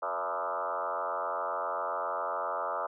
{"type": "tone with frequency modulation", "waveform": "sine", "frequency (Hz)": 932.3, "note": "A#5", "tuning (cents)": 0, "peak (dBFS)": -30, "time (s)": [0.02, 2.87], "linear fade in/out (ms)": 10, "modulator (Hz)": 87.4, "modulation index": 4.7, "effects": []}